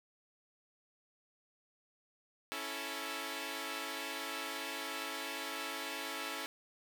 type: chord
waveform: 5% pulse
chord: A major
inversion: first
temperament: equal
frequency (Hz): 277.2 / 329.6 / 440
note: C#4 / E4 / A4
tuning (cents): 0 / 0 / 0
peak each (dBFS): -32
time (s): 2.52-6.46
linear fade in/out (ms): 0
effects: none